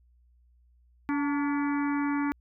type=harmonic tone with a mistuned harmonic; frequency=285.6 Hz; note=D4; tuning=48 cents flat; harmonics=1 / 3 / 4 / 5 / 6 / 7 / 8; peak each=-26 / -36 / -38 / -40 / -42 / -43 / -44 dBFS; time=1.09-2.32 s; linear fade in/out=0 ms; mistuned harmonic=3; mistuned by=+60 cents; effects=added 60 Hz sine -59 dBFS peak until 2.4 s